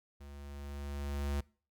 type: tone with level ramp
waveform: square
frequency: 71 Hz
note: C#2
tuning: 42 cents sharp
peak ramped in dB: -49 to -32 dBFS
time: 0.2-1.41 s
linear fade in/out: 10 ms
effects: noise-tail reverb RT60 0.4 s tail -23 dB re dry